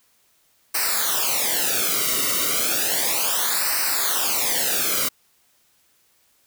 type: noise with flanger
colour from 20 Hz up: white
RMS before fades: -22 dBFS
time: 0.74-5.09 s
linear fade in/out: 10 ms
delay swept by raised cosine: 0.29 to 1.21 ms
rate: 0.33 Hz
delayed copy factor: -1
effects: white hiss -62 dBFS RMS until 6.46 s